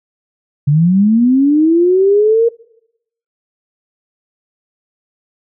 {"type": "linear sweep", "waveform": "sine", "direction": "up", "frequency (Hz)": [138.59, 470], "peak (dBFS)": -7, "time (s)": [0.67, 2.49], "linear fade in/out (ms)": 10, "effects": ["noise-tail reverb RT60 0.8 s tail -23 dB re dry"]}